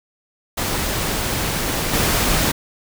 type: noise with level steps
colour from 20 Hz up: pink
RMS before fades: -22 / -18 dBFS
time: 0.57-2.52 s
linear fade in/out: 10 ms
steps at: 1.93 s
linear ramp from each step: 5 ms
effects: none